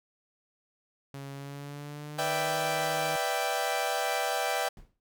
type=tone with pitch glide; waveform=sawtooth; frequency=138.59 to 155.56 Hz; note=C#3 to D#3; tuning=0 to 0 cents; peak=-35 dBFS; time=1.14-3.16 s; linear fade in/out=0 ms; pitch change=+200 cents; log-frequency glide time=1.33-2.55 s
type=chord; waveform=sawtooth; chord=E minor seventh; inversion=second; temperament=equal; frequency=493.9 / 587.3 / 659.3 / 784 Hz; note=B4 / D5 / E5 / G5; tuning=0 / 0 / 0 / 0 cents; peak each=-32 / -31 / -30 / -27 dBFS; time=2.18-4.69 s; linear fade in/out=10 ms
type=noise with exponential decay; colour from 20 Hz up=brown; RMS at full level=-44 dBFS; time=4.77-5 s; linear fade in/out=1 ms; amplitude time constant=49 ms
effects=none

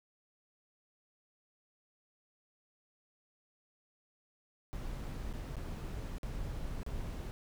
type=noise with dropouts; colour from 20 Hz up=brown; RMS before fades=-40 dBFS; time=4.73-7.31 s; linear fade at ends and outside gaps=0 ms; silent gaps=5.329-5.337 / 5.557-5.567 / 6.183-6.232 / 6.832-6.864 s; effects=none

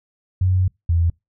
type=tone pair in turn; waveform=sine; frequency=92.5 / 84.36 Hz; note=F#2 / E2; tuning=0 / +41 cents; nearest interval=major second; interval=159 cents; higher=first; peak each=-14 dBFS; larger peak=neither; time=0.41-0.68 / 0.89-1.1 s; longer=first; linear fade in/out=5 ms; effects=noise-tail reverb RT60 0.2 s tail -26 dB re dry

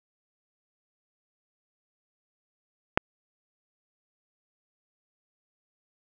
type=click; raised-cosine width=0.5 ms; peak=-3 dBFS; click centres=2.975 s; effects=none

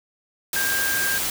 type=tone in noise; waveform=sine; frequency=1599 Hz; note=G6; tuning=34 cents sharp; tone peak=-23 dBFS; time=0.56-1.18 s; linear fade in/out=2 ms; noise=white; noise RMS=-25 dBFS; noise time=0.53-1.3 s; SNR=-1 dB; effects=none

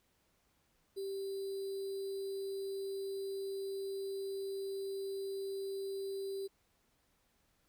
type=tone with sample-and-hold; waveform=sine; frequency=390.5 Hz; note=G4; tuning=7 cents flat; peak=-37 dBFS; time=0.96-6.48 s; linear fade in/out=20 ms; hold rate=4410 Hz; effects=pink hiss -75 dBFS RMS until 7.68 s

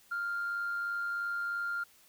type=tone with amplitude modulation; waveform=sine; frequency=1396.9 Hz; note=F6; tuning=in tune; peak=-29 dBFS; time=0.11-1.84 s; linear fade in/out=10 ms; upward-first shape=sine; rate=103 Hz; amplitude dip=35%; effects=tanh soft clip ceiling -28 dBFS + white hiss -62 dBFS RMS until 2.08 s

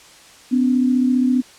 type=tone pair together; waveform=sine; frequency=251.4 / 286.4 Hz; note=B3 / D4; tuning=+31 / -43 cents; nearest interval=major second; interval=226 cents; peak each=-14 / -22 dBFS; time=0.51-1.42 s; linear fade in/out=20 ms; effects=white hiss -45 dBFS RMS until 1.58 s + low-pass 8000 Hz 12 dB/octave

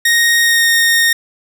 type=tone with pitch glide; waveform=sawtooth; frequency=1864.7 to 1849.7 Hz; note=A#6 to A#6; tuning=0 to -14 cents; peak=-6 dBFS; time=0.05-1.13 s; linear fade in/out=5 ms; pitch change=-14 cents; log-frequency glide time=0.41-0.67 s; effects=none

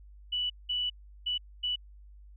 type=tone bursts at uneven times; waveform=sine; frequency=2960 Hz; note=F#7; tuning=in tune; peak=-28 dBFS; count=4; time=0.32-0.5 / 0.69-0.9 / 1.26-1.38 / 1.63-1.76 s; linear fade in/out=10 ms; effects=added 50 Hz sine -49 dBFS peak until 2.36 s

